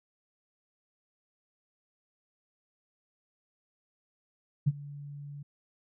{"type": "tone with ADSR envelope", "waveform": "sine", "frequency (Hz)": 143.7, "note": "D3", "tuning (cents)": -37, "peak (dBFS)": -19, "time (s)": [4.66, 5.43], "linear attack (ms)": 18, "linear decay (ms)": 37, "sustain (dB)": -21, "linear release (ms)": 8, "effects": []}